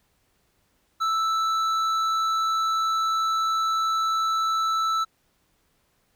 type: tone with hard clipping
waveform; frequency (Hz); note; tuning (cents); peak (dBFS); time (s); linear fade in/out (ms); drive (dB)
sine; 1318.5; E6; 0; -23; 1-5.05; 20; 8
effects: pink hiss -68 dBFS RMS until 6.15 s